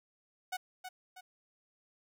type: tone with echo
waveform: sawtooth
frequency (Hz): 740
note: F#5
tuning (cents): 0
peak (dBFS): -31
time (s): 0.52-0.57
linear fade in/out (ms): 10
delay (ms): 320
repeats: 2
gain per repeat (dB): -7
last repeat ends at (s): 1.21
effects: none